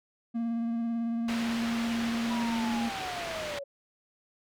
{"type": "tone with vibrato", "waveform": "triangle", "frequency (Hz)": 231.7, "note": "A#3", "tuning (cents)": -10, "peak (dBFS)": -26, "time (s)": [0.34, 2.9], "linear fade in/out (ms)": 20, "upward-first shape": "triangle", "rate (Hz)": 18, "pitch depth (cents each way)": 23}
{"type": "low-pass noise", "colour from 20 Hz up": "white", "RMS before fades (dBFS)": -38, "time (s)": [1.28, 3.59], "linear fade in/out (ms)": 5, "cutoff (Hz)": 3000, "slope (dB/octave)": 12}
{"type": "linear sweep", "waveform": "sine", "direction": "down", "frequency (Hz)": [987.8, 550], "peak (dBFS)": -36, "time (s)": [2.3, 3.64], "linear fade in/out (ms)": 10}
{"effects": []}